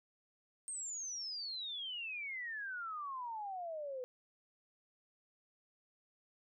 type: exponential sweep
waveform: sine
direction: down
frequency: 8590 to 493.9 Hz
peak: -40 dBFS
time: 0.68-4.04 s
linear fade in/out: 0 ms
effects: none